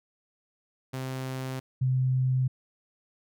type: tone pair in turn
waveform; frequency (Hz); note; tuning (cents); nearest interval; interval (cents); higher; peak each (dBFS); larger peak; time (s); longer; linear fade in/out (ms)
sawtooth / sine; 130.81 / 129.23; C3 / C3; 0 / -21; unison; 21; first; -28 / -22; second; 0.93-1.6 / 1.81-2.48; neither; 10
effects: none